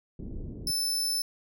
pink low-pass noise, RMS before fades -38 dBFS, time 0.19-0.71 s, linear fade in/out 2 ms, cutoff 360 Hz, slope 24 dB/octave
sawtooth tone, 5274 Hz, E8, in tune, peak -24 dBFS, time 0.67-1.22 s, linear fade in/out 2 ms
effects none

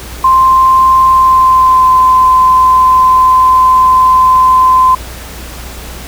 sine tone with pitch glide, 1046.5 to 1029.1 Hz, C6 to C6, 0 to -29 cents, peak -3 dBFS, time 0.24-4.95 s, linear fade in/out 5 ms, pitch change -29 cents, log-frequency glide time 1.08-1.91 s, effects added 60 Hz sine -26 dBFS peak until 6.07 s + pink hiss -28 dBFS RMS until 6.07 s

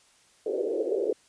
pink band-pass noise, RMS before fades -28 dBFS, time 0.46-1.13 s, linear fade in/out 5 ms, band 370 to 510 Hz, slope 48 dB/octave, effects white hiss -61 dBFS RMS until 1.28 s + resampled to 22050 Hz

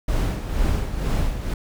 brown noise with tremolo, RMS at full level -20 dBFS, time 0.08-1.54 s, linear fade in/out 5 ms, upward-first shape sine, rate 2.1 Hz, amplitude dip 60%, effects none

